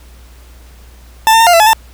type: tone with pitch steps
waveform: 40% pulse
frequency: 886 / 900 / 911 / 702 / 670 / 855 / 892 Hz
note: A5 / A5 / A#5 / F5 / E5 / A5 / A5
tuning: +12 / +39 / -40 / +9 / +28 / -50 / +23 cents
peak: -4 dBFS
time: 1.27-1.732 s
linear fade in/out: 0 ms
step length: 66 ms
effects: added 60 Hz sine -36 dBFS peak until 1.93 s + pink hiss -45 dBFS RMS until 1.93 s